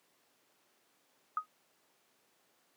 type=tone with exponential decay; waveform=sine; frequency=1254 Hz; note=D#6; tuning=13 cents sharp; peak=-26 dBFS; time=1.37-1.46 s; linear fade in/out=2 ms; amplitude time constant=18 ms; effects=pink hiss -71 dBFS RMS until 2.76 s + high-pass 300 Hz 12 dB/octave